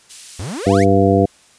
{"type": "high-pass noise", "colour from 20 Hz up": "white", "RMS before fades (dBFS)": -35, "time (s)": [0.09, 0.86], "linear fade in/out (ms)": 20, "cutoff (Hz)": 2900, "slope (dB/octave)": 12}
{"type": "exponential sweep", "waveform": "45% pulse", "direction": "up", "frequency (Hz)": [77.78, 2346], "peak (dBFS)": -24, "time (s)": [0.39, 0.84], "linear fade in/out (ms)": 5}
{"type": "harmonic tone", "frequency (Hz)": 98, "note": "G2", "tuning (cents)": 0, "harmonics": [1, 2, 3, 4, 5, 7], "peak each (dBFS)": [-17, -17, -17, -17, -17, -17], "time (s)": [0.66, 1.26], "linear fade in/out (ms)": 10}
{"effects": ["white hiss -50 dBFS RMS until 1.58 s", "resampled to 22050 Hz"]}